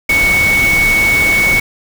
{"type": "tone in noise", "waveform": "sine", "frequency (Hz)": 2221, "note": "C#7", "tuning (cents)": 3, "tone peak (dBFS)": -9, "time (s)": [0.09, 1.6], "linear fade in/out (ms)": 5, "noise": "pink", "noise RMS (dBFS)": -19, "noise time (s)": [0.09, 1.6], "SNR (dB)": 7, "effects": []}